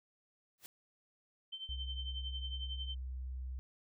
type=noise with exponential growth; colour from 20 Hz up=white; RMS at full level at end=-46 dBFS; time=0.58-0.66 s; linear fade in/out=0 ms; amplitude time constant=17 ms
type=tone with tremolo; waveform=sine; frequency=3100 Hz; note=G7; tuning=20 cents flat; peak=-39 dBFS; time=1.52-2.95 s; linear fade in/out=10 ms; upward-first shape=triangle; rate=11 Hz; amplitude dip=85%
type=tone; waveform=sine; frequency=64 Hz; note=C2; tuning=38 cents flat; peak=-39 dBFS; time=1.69-3.59 s; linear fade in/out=0 ms
effects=none